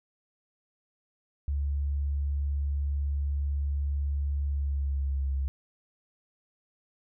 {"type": "tone with pitch glide", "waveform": "sine", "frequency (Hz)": [71, 67.95], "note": ["C#2", "C#2"], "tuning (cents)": [42, -34], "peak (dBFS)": -26, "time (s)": [1.48, 5.48], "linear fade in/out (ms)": 0, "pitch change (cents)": -76, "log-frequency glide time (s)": [4.46, 5.32], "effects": []}